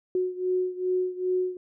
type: beating tone pair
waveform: sine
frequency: 366.1 / 368.6 Hz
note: F#4 / F#4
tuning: -18 / -7 cents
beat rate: 2.5 Hz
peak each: -26 / -29 dBFS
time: 0.15-1.57 s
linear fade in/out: 2 ms
effects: none